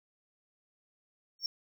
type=tone with exponential growth; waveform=triangle; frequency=5480 Hz; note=F8; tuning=34 cents flat; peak=-25 dBFS; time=1.39-1.46 s; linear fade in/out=2 ms; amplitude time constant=15 ms; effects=none